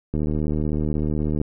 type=click train; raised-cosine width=3 ms; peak=-12 dBFS; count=98; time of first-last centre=0.14-1.415 s; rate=76.1 Hz; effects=none